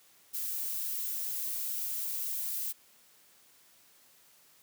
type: noise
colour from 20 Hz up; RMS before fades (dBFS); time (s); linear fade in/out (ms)
violet; -35; 0.33-2.73; 20
effects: white hiss -62 dBFS RMS until 4.62 s + high-pass 100 Hz 12 dB/octave